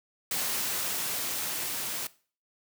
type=noise with level ramp; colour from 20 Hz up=white; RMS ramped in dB=-30 to -34 dBFS; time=0.31-2.07 s; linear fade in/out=2 ms; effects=noise-tail reverb RT60 0.4 s tail -19 dB re dry + high-pass 100 Hz 12 dB/octave